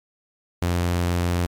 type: tone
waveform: sawtooth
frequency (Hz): 87.5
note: F2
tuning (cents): +4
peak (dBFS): -16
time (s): 0.62-1.46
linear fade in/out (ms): 0
effects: MP3 96 kbps